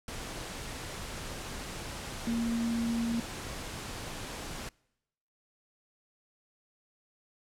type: tone in noise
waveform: sine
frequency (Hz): 232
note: A#3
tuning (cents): -8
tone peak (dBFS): -28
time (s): 2.27-3.2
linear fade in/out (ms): 2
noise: pink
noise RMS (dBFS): -40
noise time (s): 0.08-4.69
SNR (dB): +9
effects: noise-tail reverb RT60 0.9 s tail -26 dB re dry + low-pass 10000 Hz 12 dB/octave